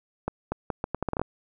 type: accelerating click train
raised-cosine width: 1 ms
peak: -13 dBFS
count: 11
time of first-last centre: 0.28-1.216 s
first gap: 240 ms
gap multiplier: 0.76
effects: none

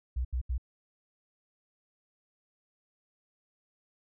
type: tone bursts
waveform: sine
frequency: 62.6 Hz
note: B1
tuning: 24 cents sharp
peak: -27 dBFS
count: 3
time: 0.16-0.581 s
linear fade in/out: 10 ms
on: 89 ms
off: 77 ms
effects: tanh soft clip ceiling -23 dBFS

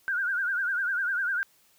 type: tone with vibrato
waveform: sine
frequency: 1510 Hz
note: F#6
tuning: 35 cents sharp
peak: -25 dBFS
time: 0.08-1.43 s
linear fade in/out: 0 ms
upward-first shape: triangle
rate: 10 Hz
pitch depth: 140 cents each way
effects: white hiss -63 dBFS RMS until 1.78 s

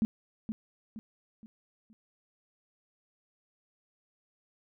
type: tone with echo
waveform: sine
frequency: 220 Hz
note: A3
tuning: in tune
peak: -23 dBFS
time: 0.02-0.05 s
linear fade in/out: 0 ms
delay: 470 ms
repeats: 4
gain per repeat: -8 dB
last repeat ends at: 1.93 s
effects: none

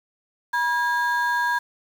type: ring-modulated tone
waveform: triangle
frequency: 1300 Hz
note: E6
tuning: 24 cents flat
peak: -15 dBFS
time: 0.53-1.59 s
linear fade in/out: 10 ms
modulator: 334 Hz
effects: 7-bit

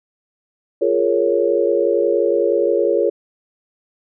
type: chord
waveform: sine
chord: Bb minor seventh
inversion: second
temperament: equal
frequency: 349.2 / 415.3 / 466.2 / 554.4 Hz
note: F4 / Ab4 / Bb4 / Db5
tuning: 0 / 0 / 0 / 0 cents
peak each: -20 / -19 / -19 / -19 dBFS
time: 0.81-3.1 s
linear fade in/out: 10 ms
effects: none

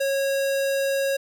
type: tone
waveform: square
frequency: 548 Hz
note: C#5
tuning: 20 cents flat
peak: -22 dBFS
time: 0-1.17 s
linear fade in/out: 10 ms
effects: none

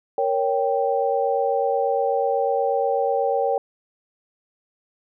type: chord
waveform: sine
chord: G diminished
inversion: first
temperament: equal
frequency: 466.2 / 554.4 / 784 Hz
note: Bb4 / Db5 / G5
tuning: 0 / 0 / 0 cents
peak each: -23 dBFS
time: 0.18-3.58 s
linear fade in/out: 2 ms
effects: none

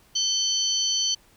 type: tone cluster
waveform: sine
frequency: 3095 / 4455 / 5990 Hz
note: G7 / C#8 / F#8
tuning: -23 / +8 / +20 cents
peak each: -26 dBFS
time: 0.15-1.15 s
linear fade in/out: 10 ms
effects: pink hiss -58 dBFS RMS until 1.36 s

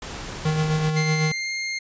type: noise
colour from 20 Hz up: pink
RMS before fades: -34 dBFS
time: 0.02-0.9 s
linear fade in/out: 2 ms
type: tone with tremolo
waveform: square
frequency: 155.56 Hz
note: D#3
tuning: in tune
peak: -19 dBFS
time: 0.45-1.32 s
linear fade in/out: 5 ms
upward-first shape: sine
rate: 7.9 Hz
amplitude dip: 40%
type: tone with pitch glide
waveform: sawtooth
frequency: 2093 to 2119 Hz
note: C7 to C7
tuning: 0 to +21 cents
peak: -22 dBFS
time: 0.96-1.79 s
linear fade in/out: 10 ms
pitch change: +21 cents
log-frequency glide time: 1.32-1.51 s
effects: resampled to 16000 Hz

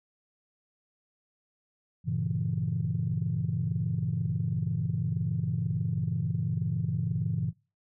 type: chord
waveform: sine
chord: G diminished seventh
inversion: none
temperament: equal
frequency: 98 / 116.54 / 138.59 / 164.81 Hz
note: G2 / Bb2 / Db3 / Fb3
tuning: 0 / 0 / 0 / 0 cents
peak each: -34 / -32 / -32 / -31 dBFS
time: 2.04-7.53 s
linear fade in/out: 50 ms
effects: noise-tail reverb RT60 0.3 s tail -21 dB re dry + tanh soft clip ceiling -18 dBFS

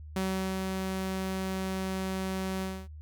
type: tone with ADSR envelope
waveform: sawtooth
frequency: 189.5 Hz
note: F#3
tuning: 42 cents sharp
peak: -24 dBFS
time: 0.16-2.88 s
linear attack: 4 ms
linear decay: 400 ms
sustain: -3 dB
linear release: 260 ms
effects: added 76 Hz sine -42 dBFS peak until 3.01 s

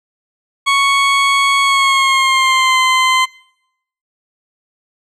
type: tone with pitch glide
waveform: 20% pulse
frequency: 1108.7 to 1034.5 Hz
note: C#6 to C6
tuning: 0 to -20 cents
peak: -5 dBFS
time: 0.66-3.26 s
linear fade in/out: 20 ms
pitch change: -120 cents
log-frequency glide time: 1.62-2.79 s
effects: noise-tail reverb RT60 0.8 s tail -24 dB re dry + low-pass 7000 Hz 12 dB/octave

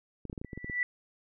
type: clicks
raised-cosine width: 3 ms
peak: -26 dBFS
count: 10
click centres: 0.253 / 0.298 / 0.329 / 0.378 / 0.415 / 0.447 / 0.532 / 0.576 / 0.645 / 0.698 s
type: tone with exponential growth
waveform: sine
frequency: 1966 Hz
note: B6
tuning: 8 cents flat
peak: -24 dBFS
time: 0.44-0.83 s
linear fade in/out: 1 ms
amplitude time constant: 84 ms
effects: none

